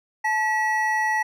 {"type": "tone pair together", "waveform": "triangle", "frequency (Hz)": [869, 1930.1], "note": ["A5", "B6"], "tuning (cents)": [-22, -40], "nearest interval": "octave + major second", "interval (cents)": 1382, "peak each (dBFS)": -21, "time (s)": [0.24, 1.23], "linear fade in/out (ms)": 10, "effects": []}